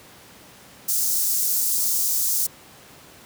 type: high-pass noise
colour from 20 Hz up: white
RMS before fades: -22 dBFS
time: 0.88-2.47 s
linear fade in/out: 10 ms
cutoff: 5500 Hz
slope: 24 dB/octave
effects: pink hiss -47 dBFS RMS until 3.25 s + high-pass 100 Hz 12 dB/octave